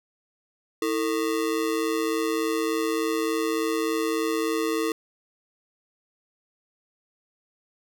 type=ring-modulated tone; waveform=square; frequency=387 Hz; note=G4; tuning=22 cents flat; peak=-21 dBFS; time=0.82-4.92 s; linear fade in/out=2 ms; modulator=61.7 Hz; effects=none